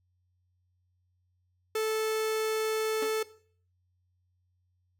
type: tone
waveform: 45% pulse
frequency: 437.7 Hz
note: A4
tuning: 9 cents flat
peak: -27 dBFS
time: 1.75-3.23 s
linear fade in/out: 5 ms
type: tone with exponential decay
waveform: sawtooth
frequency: 280 Hz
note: C#4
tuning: 18 cents sharp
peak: -29 dBFS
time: 3.02-3.15 s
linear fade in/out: 5 ms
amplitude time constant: 27 ms
effects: noise-tail reverb RT60 0.5 s tail -17 dB re dry + added 90 Hz sine -70 dBFS peak until 4.99 s